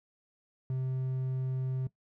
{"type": "tone", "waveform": "triangle", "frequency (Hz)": 130.2, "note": "C3", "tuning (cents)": -8, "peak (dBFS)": -28, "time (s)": [0.7, 1.87], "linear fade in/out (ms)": 2, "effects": ["noise-tail reverb RT60 0.1 s tail -18 dB re dry"]}